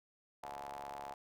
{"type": "ring-modulated tone", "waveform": "sawtooth", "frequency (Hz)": 69.9, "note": "C#2", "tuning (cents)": 15, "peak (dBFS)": -37, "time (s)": [0.43, 1.14], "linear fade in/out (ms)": 5, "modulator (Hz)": 791, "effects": []}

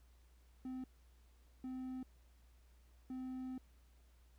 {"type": "tone bursts at uneven times", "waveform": "triangle", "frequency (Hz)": 257.6, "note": "C4", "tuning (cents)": -27, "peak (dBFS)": -40, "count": 3, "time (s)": [[0.65, 0.84], [1.64, 2.03], [3.1, 3.58]], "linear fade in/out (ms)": 2, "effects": ["added 60 Hz sine -63 dBFS peak until 4.38 s", "pink hiss -75 dBFS RMS until 4.38 s"]}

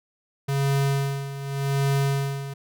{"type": "tone with tremolo", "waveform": "square", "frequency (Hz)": 138.59, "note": "C#3", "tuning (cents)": 0, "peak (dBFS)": -20, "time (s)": [0.48, 2.54], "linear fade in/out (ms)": 10, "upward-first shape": "sine", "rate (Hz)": 0.86, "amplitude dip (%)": 75, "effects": []}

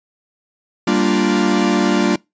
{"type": "chord", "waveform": "45% pulse", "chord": "G minor seventh", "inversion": "none", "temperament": "equal", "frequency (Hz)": [196, 233.1, 293.7, 349.2], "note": ["G3", "Bb3", "D4", "F4"], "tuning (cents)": [0, 0, 0, 0], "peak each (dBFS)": -19, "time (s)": [0.87, 2.16], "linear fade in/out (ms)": 5, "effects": ["noise-tail reverb RT60 0.2 s tail -24 dB re dry", "resampled to 16000 Hz"]}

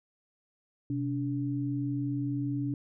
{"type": "tone pair together", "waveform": "sine", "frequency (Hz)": [127.67, 286.6], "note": ["C3", "D4"], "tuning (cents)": [-42, -42], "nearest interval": "octave + major second", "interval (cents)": 1400, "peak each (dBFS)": [-32, -31], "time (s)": [0.9, 2.74], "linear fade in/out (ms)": 2, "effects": []}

